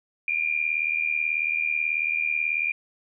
sine tone with amplitude modulation, 2400 Hz, D7, 37 cents sharp, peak -19 dBFS, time 0.28-2.72 s, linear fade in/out 2 ms, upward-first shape sine, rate 78.3 Hz, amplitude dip 80%, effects none

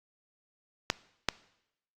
clicks, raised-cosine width 0.2 ms, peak -7 dBFS, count 2, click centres 0.901 / 1.287 s, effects noise-tail reverb RT60 0.8 s tail -20 dB re dry + Opus 48 kbps

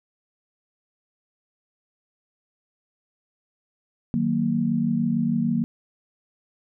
sine chord, D# minor, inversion none, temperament just, 155.56 / 186.68 / 233.3 Hz, D#3 / F#3 / A#3, 0 / +16 / +2 cents, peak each -27 / -26 / -22 dBFS, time 4.14-5.64 s, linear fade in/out 0 ms, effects none

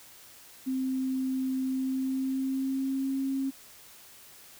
sine tone with pitch glide, 261.6 to 269.4 Hz, C4 to C#4, 0 to -49 cents, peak -27 dBFS, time 0.66-3.51 s, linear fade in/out 20 ms, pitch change +51 cents, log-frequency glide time 1.67-3.14 s, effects white hiss -52 dBFS RMS until 4.59 s

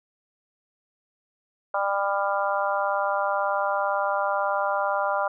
harmonic tone, 199 Hz, G3, 26 cents sharp, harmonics 3 / 4 / 5 / 6 / 7, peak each -27 / -28 / -29 / -30 / -30 dBFS, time 1.74-5.28 s, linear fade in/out 5 ms, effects none

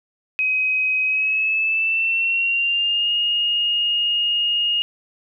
sine tone with pitch glide, 2528 to 2854 Hz, D#7 to F7, +27 to +37 cents, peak -17 dBFS, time 0.39-4.82 s, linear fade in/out 0 ms, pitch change +210 cents, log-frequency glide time 1.04-3.12 s, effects none

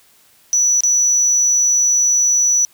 sine tone with dropouts, 5920 Hz, F#8, in tune, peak -9 dBFS, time 0.53-2.65 s, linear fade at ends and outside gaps 0 ms, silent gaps 0.806-0.835 s, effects tanh soft clip ceiling -10 dBFS + white hiss -52 dBFS RMS until 2.73 s

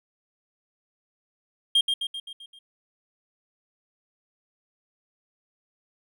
triangle tone with echo, 3214 Hz, G7, 43 cents sharp, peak -15 dBFS, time 1.75-1.81 s, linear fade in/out 5 ms, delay 130 ms, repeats 6, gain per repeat -5 dB, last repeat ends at 2.59 s, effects none

